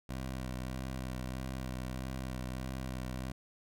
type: tone with vibrato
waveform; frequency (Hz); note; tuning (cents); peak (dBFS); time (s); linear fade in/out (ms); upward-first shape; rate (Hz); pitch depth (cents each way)
15% pulse; 64.2; C2; -32; -31; 0.09-3.32; 5; sine; 1.6; 28
effects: none